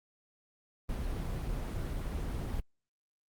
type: noise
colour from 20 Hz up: brown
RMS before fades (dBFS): -35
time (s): 0.89-2.6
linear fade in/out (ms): 2
effects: Opus 24 kbps